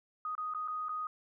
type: tone with dropouts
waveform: sine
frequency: 1246 Hz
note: D#6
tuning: 2 cents sharp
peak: -34 dBFS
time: 0.25-1.07 s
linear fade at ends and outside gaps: 2 ms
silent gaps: 0.352-0.379 / 0.538-0.547 / 0.677-0.682 / 0.885-0.892 s
effects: none